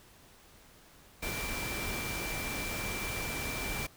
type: tone in noise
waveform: sine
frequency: 2349 Hz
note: D7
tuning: in tune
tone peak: -39 dBFS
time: 1.22-3.87 s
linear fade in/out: 10 ms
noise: pink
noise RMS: -37 dBFS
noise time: 1.22-3.87 s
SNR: -5 dB
effects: pink hiss -58 dBFS RMS until 3.96 s